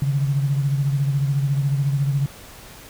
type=beating tone pair; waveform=sine; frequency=138.59 / 152.59 Hz; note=C#3 / D#3; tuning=0 / -33 cents; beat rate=14 Hz; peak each=-18 / -27 dBFS; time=0.02-2.26 s; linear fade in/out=2 ms; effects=pink hiss -42 dBFS RMS until 2.89 s